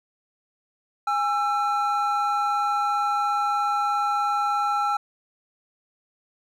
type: tone pair together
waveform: triangle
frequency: 822 / 1338.5 Hz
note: G#5 / E6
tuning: -18 / +26 cents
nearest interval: minor sixth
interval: 844 cents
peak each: -22 dBFS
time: 1.07-4.97 s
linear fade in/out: 5 ms
effects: none